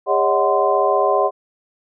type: tone cluster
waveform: sine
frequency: 404.9 / 560 / 635 / 742 / 1035 Hz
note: G#4 / C#5 / D#5 / F#5 / C6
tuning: -44 / +18 / +35 / +5 / -19 cents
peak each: -20 dBFS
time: 0.06-1.31 s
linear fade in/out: 50 ms
effects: none